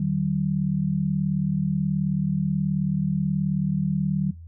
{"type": "tone pair together", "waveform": "sine", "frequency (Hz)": [152.6, 191.23], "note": ["D#3", "G3"], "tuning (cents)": [-33, -43], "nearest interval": "major third", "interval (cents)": 390, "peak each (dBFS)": -24, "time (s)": [0, 4.31], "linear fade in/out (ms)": 5, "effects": ["noise-tail reverb RT60 0.2 s tail -20 dB re dry", "added 83 Hz sine -39 dBFS peak until 4.47 s"]}